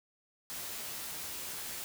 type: noise with comb filter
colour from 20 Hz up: white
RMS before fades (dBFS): -41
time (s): 0.5-1.84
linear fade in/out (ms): 0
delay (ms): 13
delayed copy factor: +0.5
effects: none